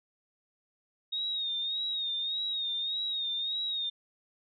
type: tone with vibrato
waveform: sine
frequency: 3729 Hz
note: A#7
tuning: in tune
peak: -30 dBFS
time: 1.12-3.9 s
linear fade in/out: 10 ms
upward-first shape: sine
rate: 1.7 Hz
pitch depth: 64 cents each way
effects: none